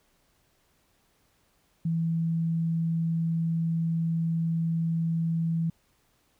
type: tone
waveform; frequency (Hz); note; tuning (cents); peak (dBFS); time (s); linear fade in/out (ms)
sine; 164.81; E3; 0; -24; 1.85-5.7; 5
effects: pink hiss -68 dBFS RMS until 6.39 s